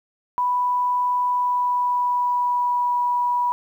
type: tone with pitch glide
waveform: sine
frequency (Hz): 987.8 to 975.3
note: B5 to B5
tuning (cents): 0 to -22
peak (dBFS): -18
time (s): 0.38-3.52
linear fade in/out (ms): 0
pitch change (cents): -22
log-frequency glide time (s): 1.25-2.95
effects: 9-bit